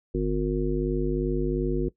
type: harmonic tone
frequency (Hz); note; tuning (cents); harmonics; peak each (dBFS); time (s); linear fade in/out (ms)
51.4; G#1; -17; 1 / 3 / 5 / 7 / 9; -28 / -31 / -31 / -27 / -32; 0.14-1.89; 10
effects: noise-tail reverb RT60 0.1 s tail -18 dB re dry